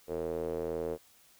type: tone with band-pass filter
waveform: square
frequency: 41 Hz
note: E1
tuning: 9 cents flat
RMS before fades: -35 dBFS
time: 0.07-0.98 s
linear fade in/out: 50 ms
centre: 470 Hz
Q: 4.9
effects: white hiss -62 dBFS RMS until 1.39 s